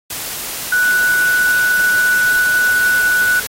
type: tone in noise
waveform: sine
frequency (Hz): 1480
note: F#6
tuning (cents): 0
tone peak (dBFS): -11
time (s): 0.72-3.4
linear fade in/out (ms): 5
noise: white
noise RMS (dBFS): -24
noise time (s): 0.1-3.47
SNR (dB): +10
effects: AAC 48 kbps